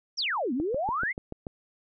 sine exponential two-way sweep, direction down then up, 6000 to 230 to 2208 Hz, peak -26 dBFS, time 0.17-1.13 s, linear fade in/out 20 ms, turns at 0.53 s
click train, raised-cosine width 2 ms, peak -22 dBFS, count 7, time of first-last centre 0.6-1.468 s, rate 6.91 Hz
effects none

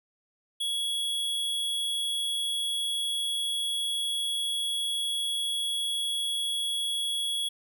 square tone, 3347 Hz, G#7, 13 cents sharp, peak -28 dBFS, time 0.6-7.49 s, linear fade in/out 10 ms, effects none

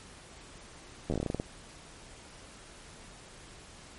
slowing click train, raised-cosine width 2 ms, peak -18 dBFS, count 12, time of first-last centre 1.1-1.399 s, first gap 11 ms, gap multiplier 1.17, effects pink hiss -51 dBFS RMS until 3.98 s + MP3 48 kbps

